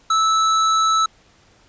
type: tone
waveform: square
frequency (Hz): 1310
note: E6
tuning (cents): -11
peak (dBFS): -15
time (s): 0.1-1.06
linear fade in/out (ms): 5
effects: pink hiss -54 dBFS RMS until 1.68 s + resampled to 16000 Hz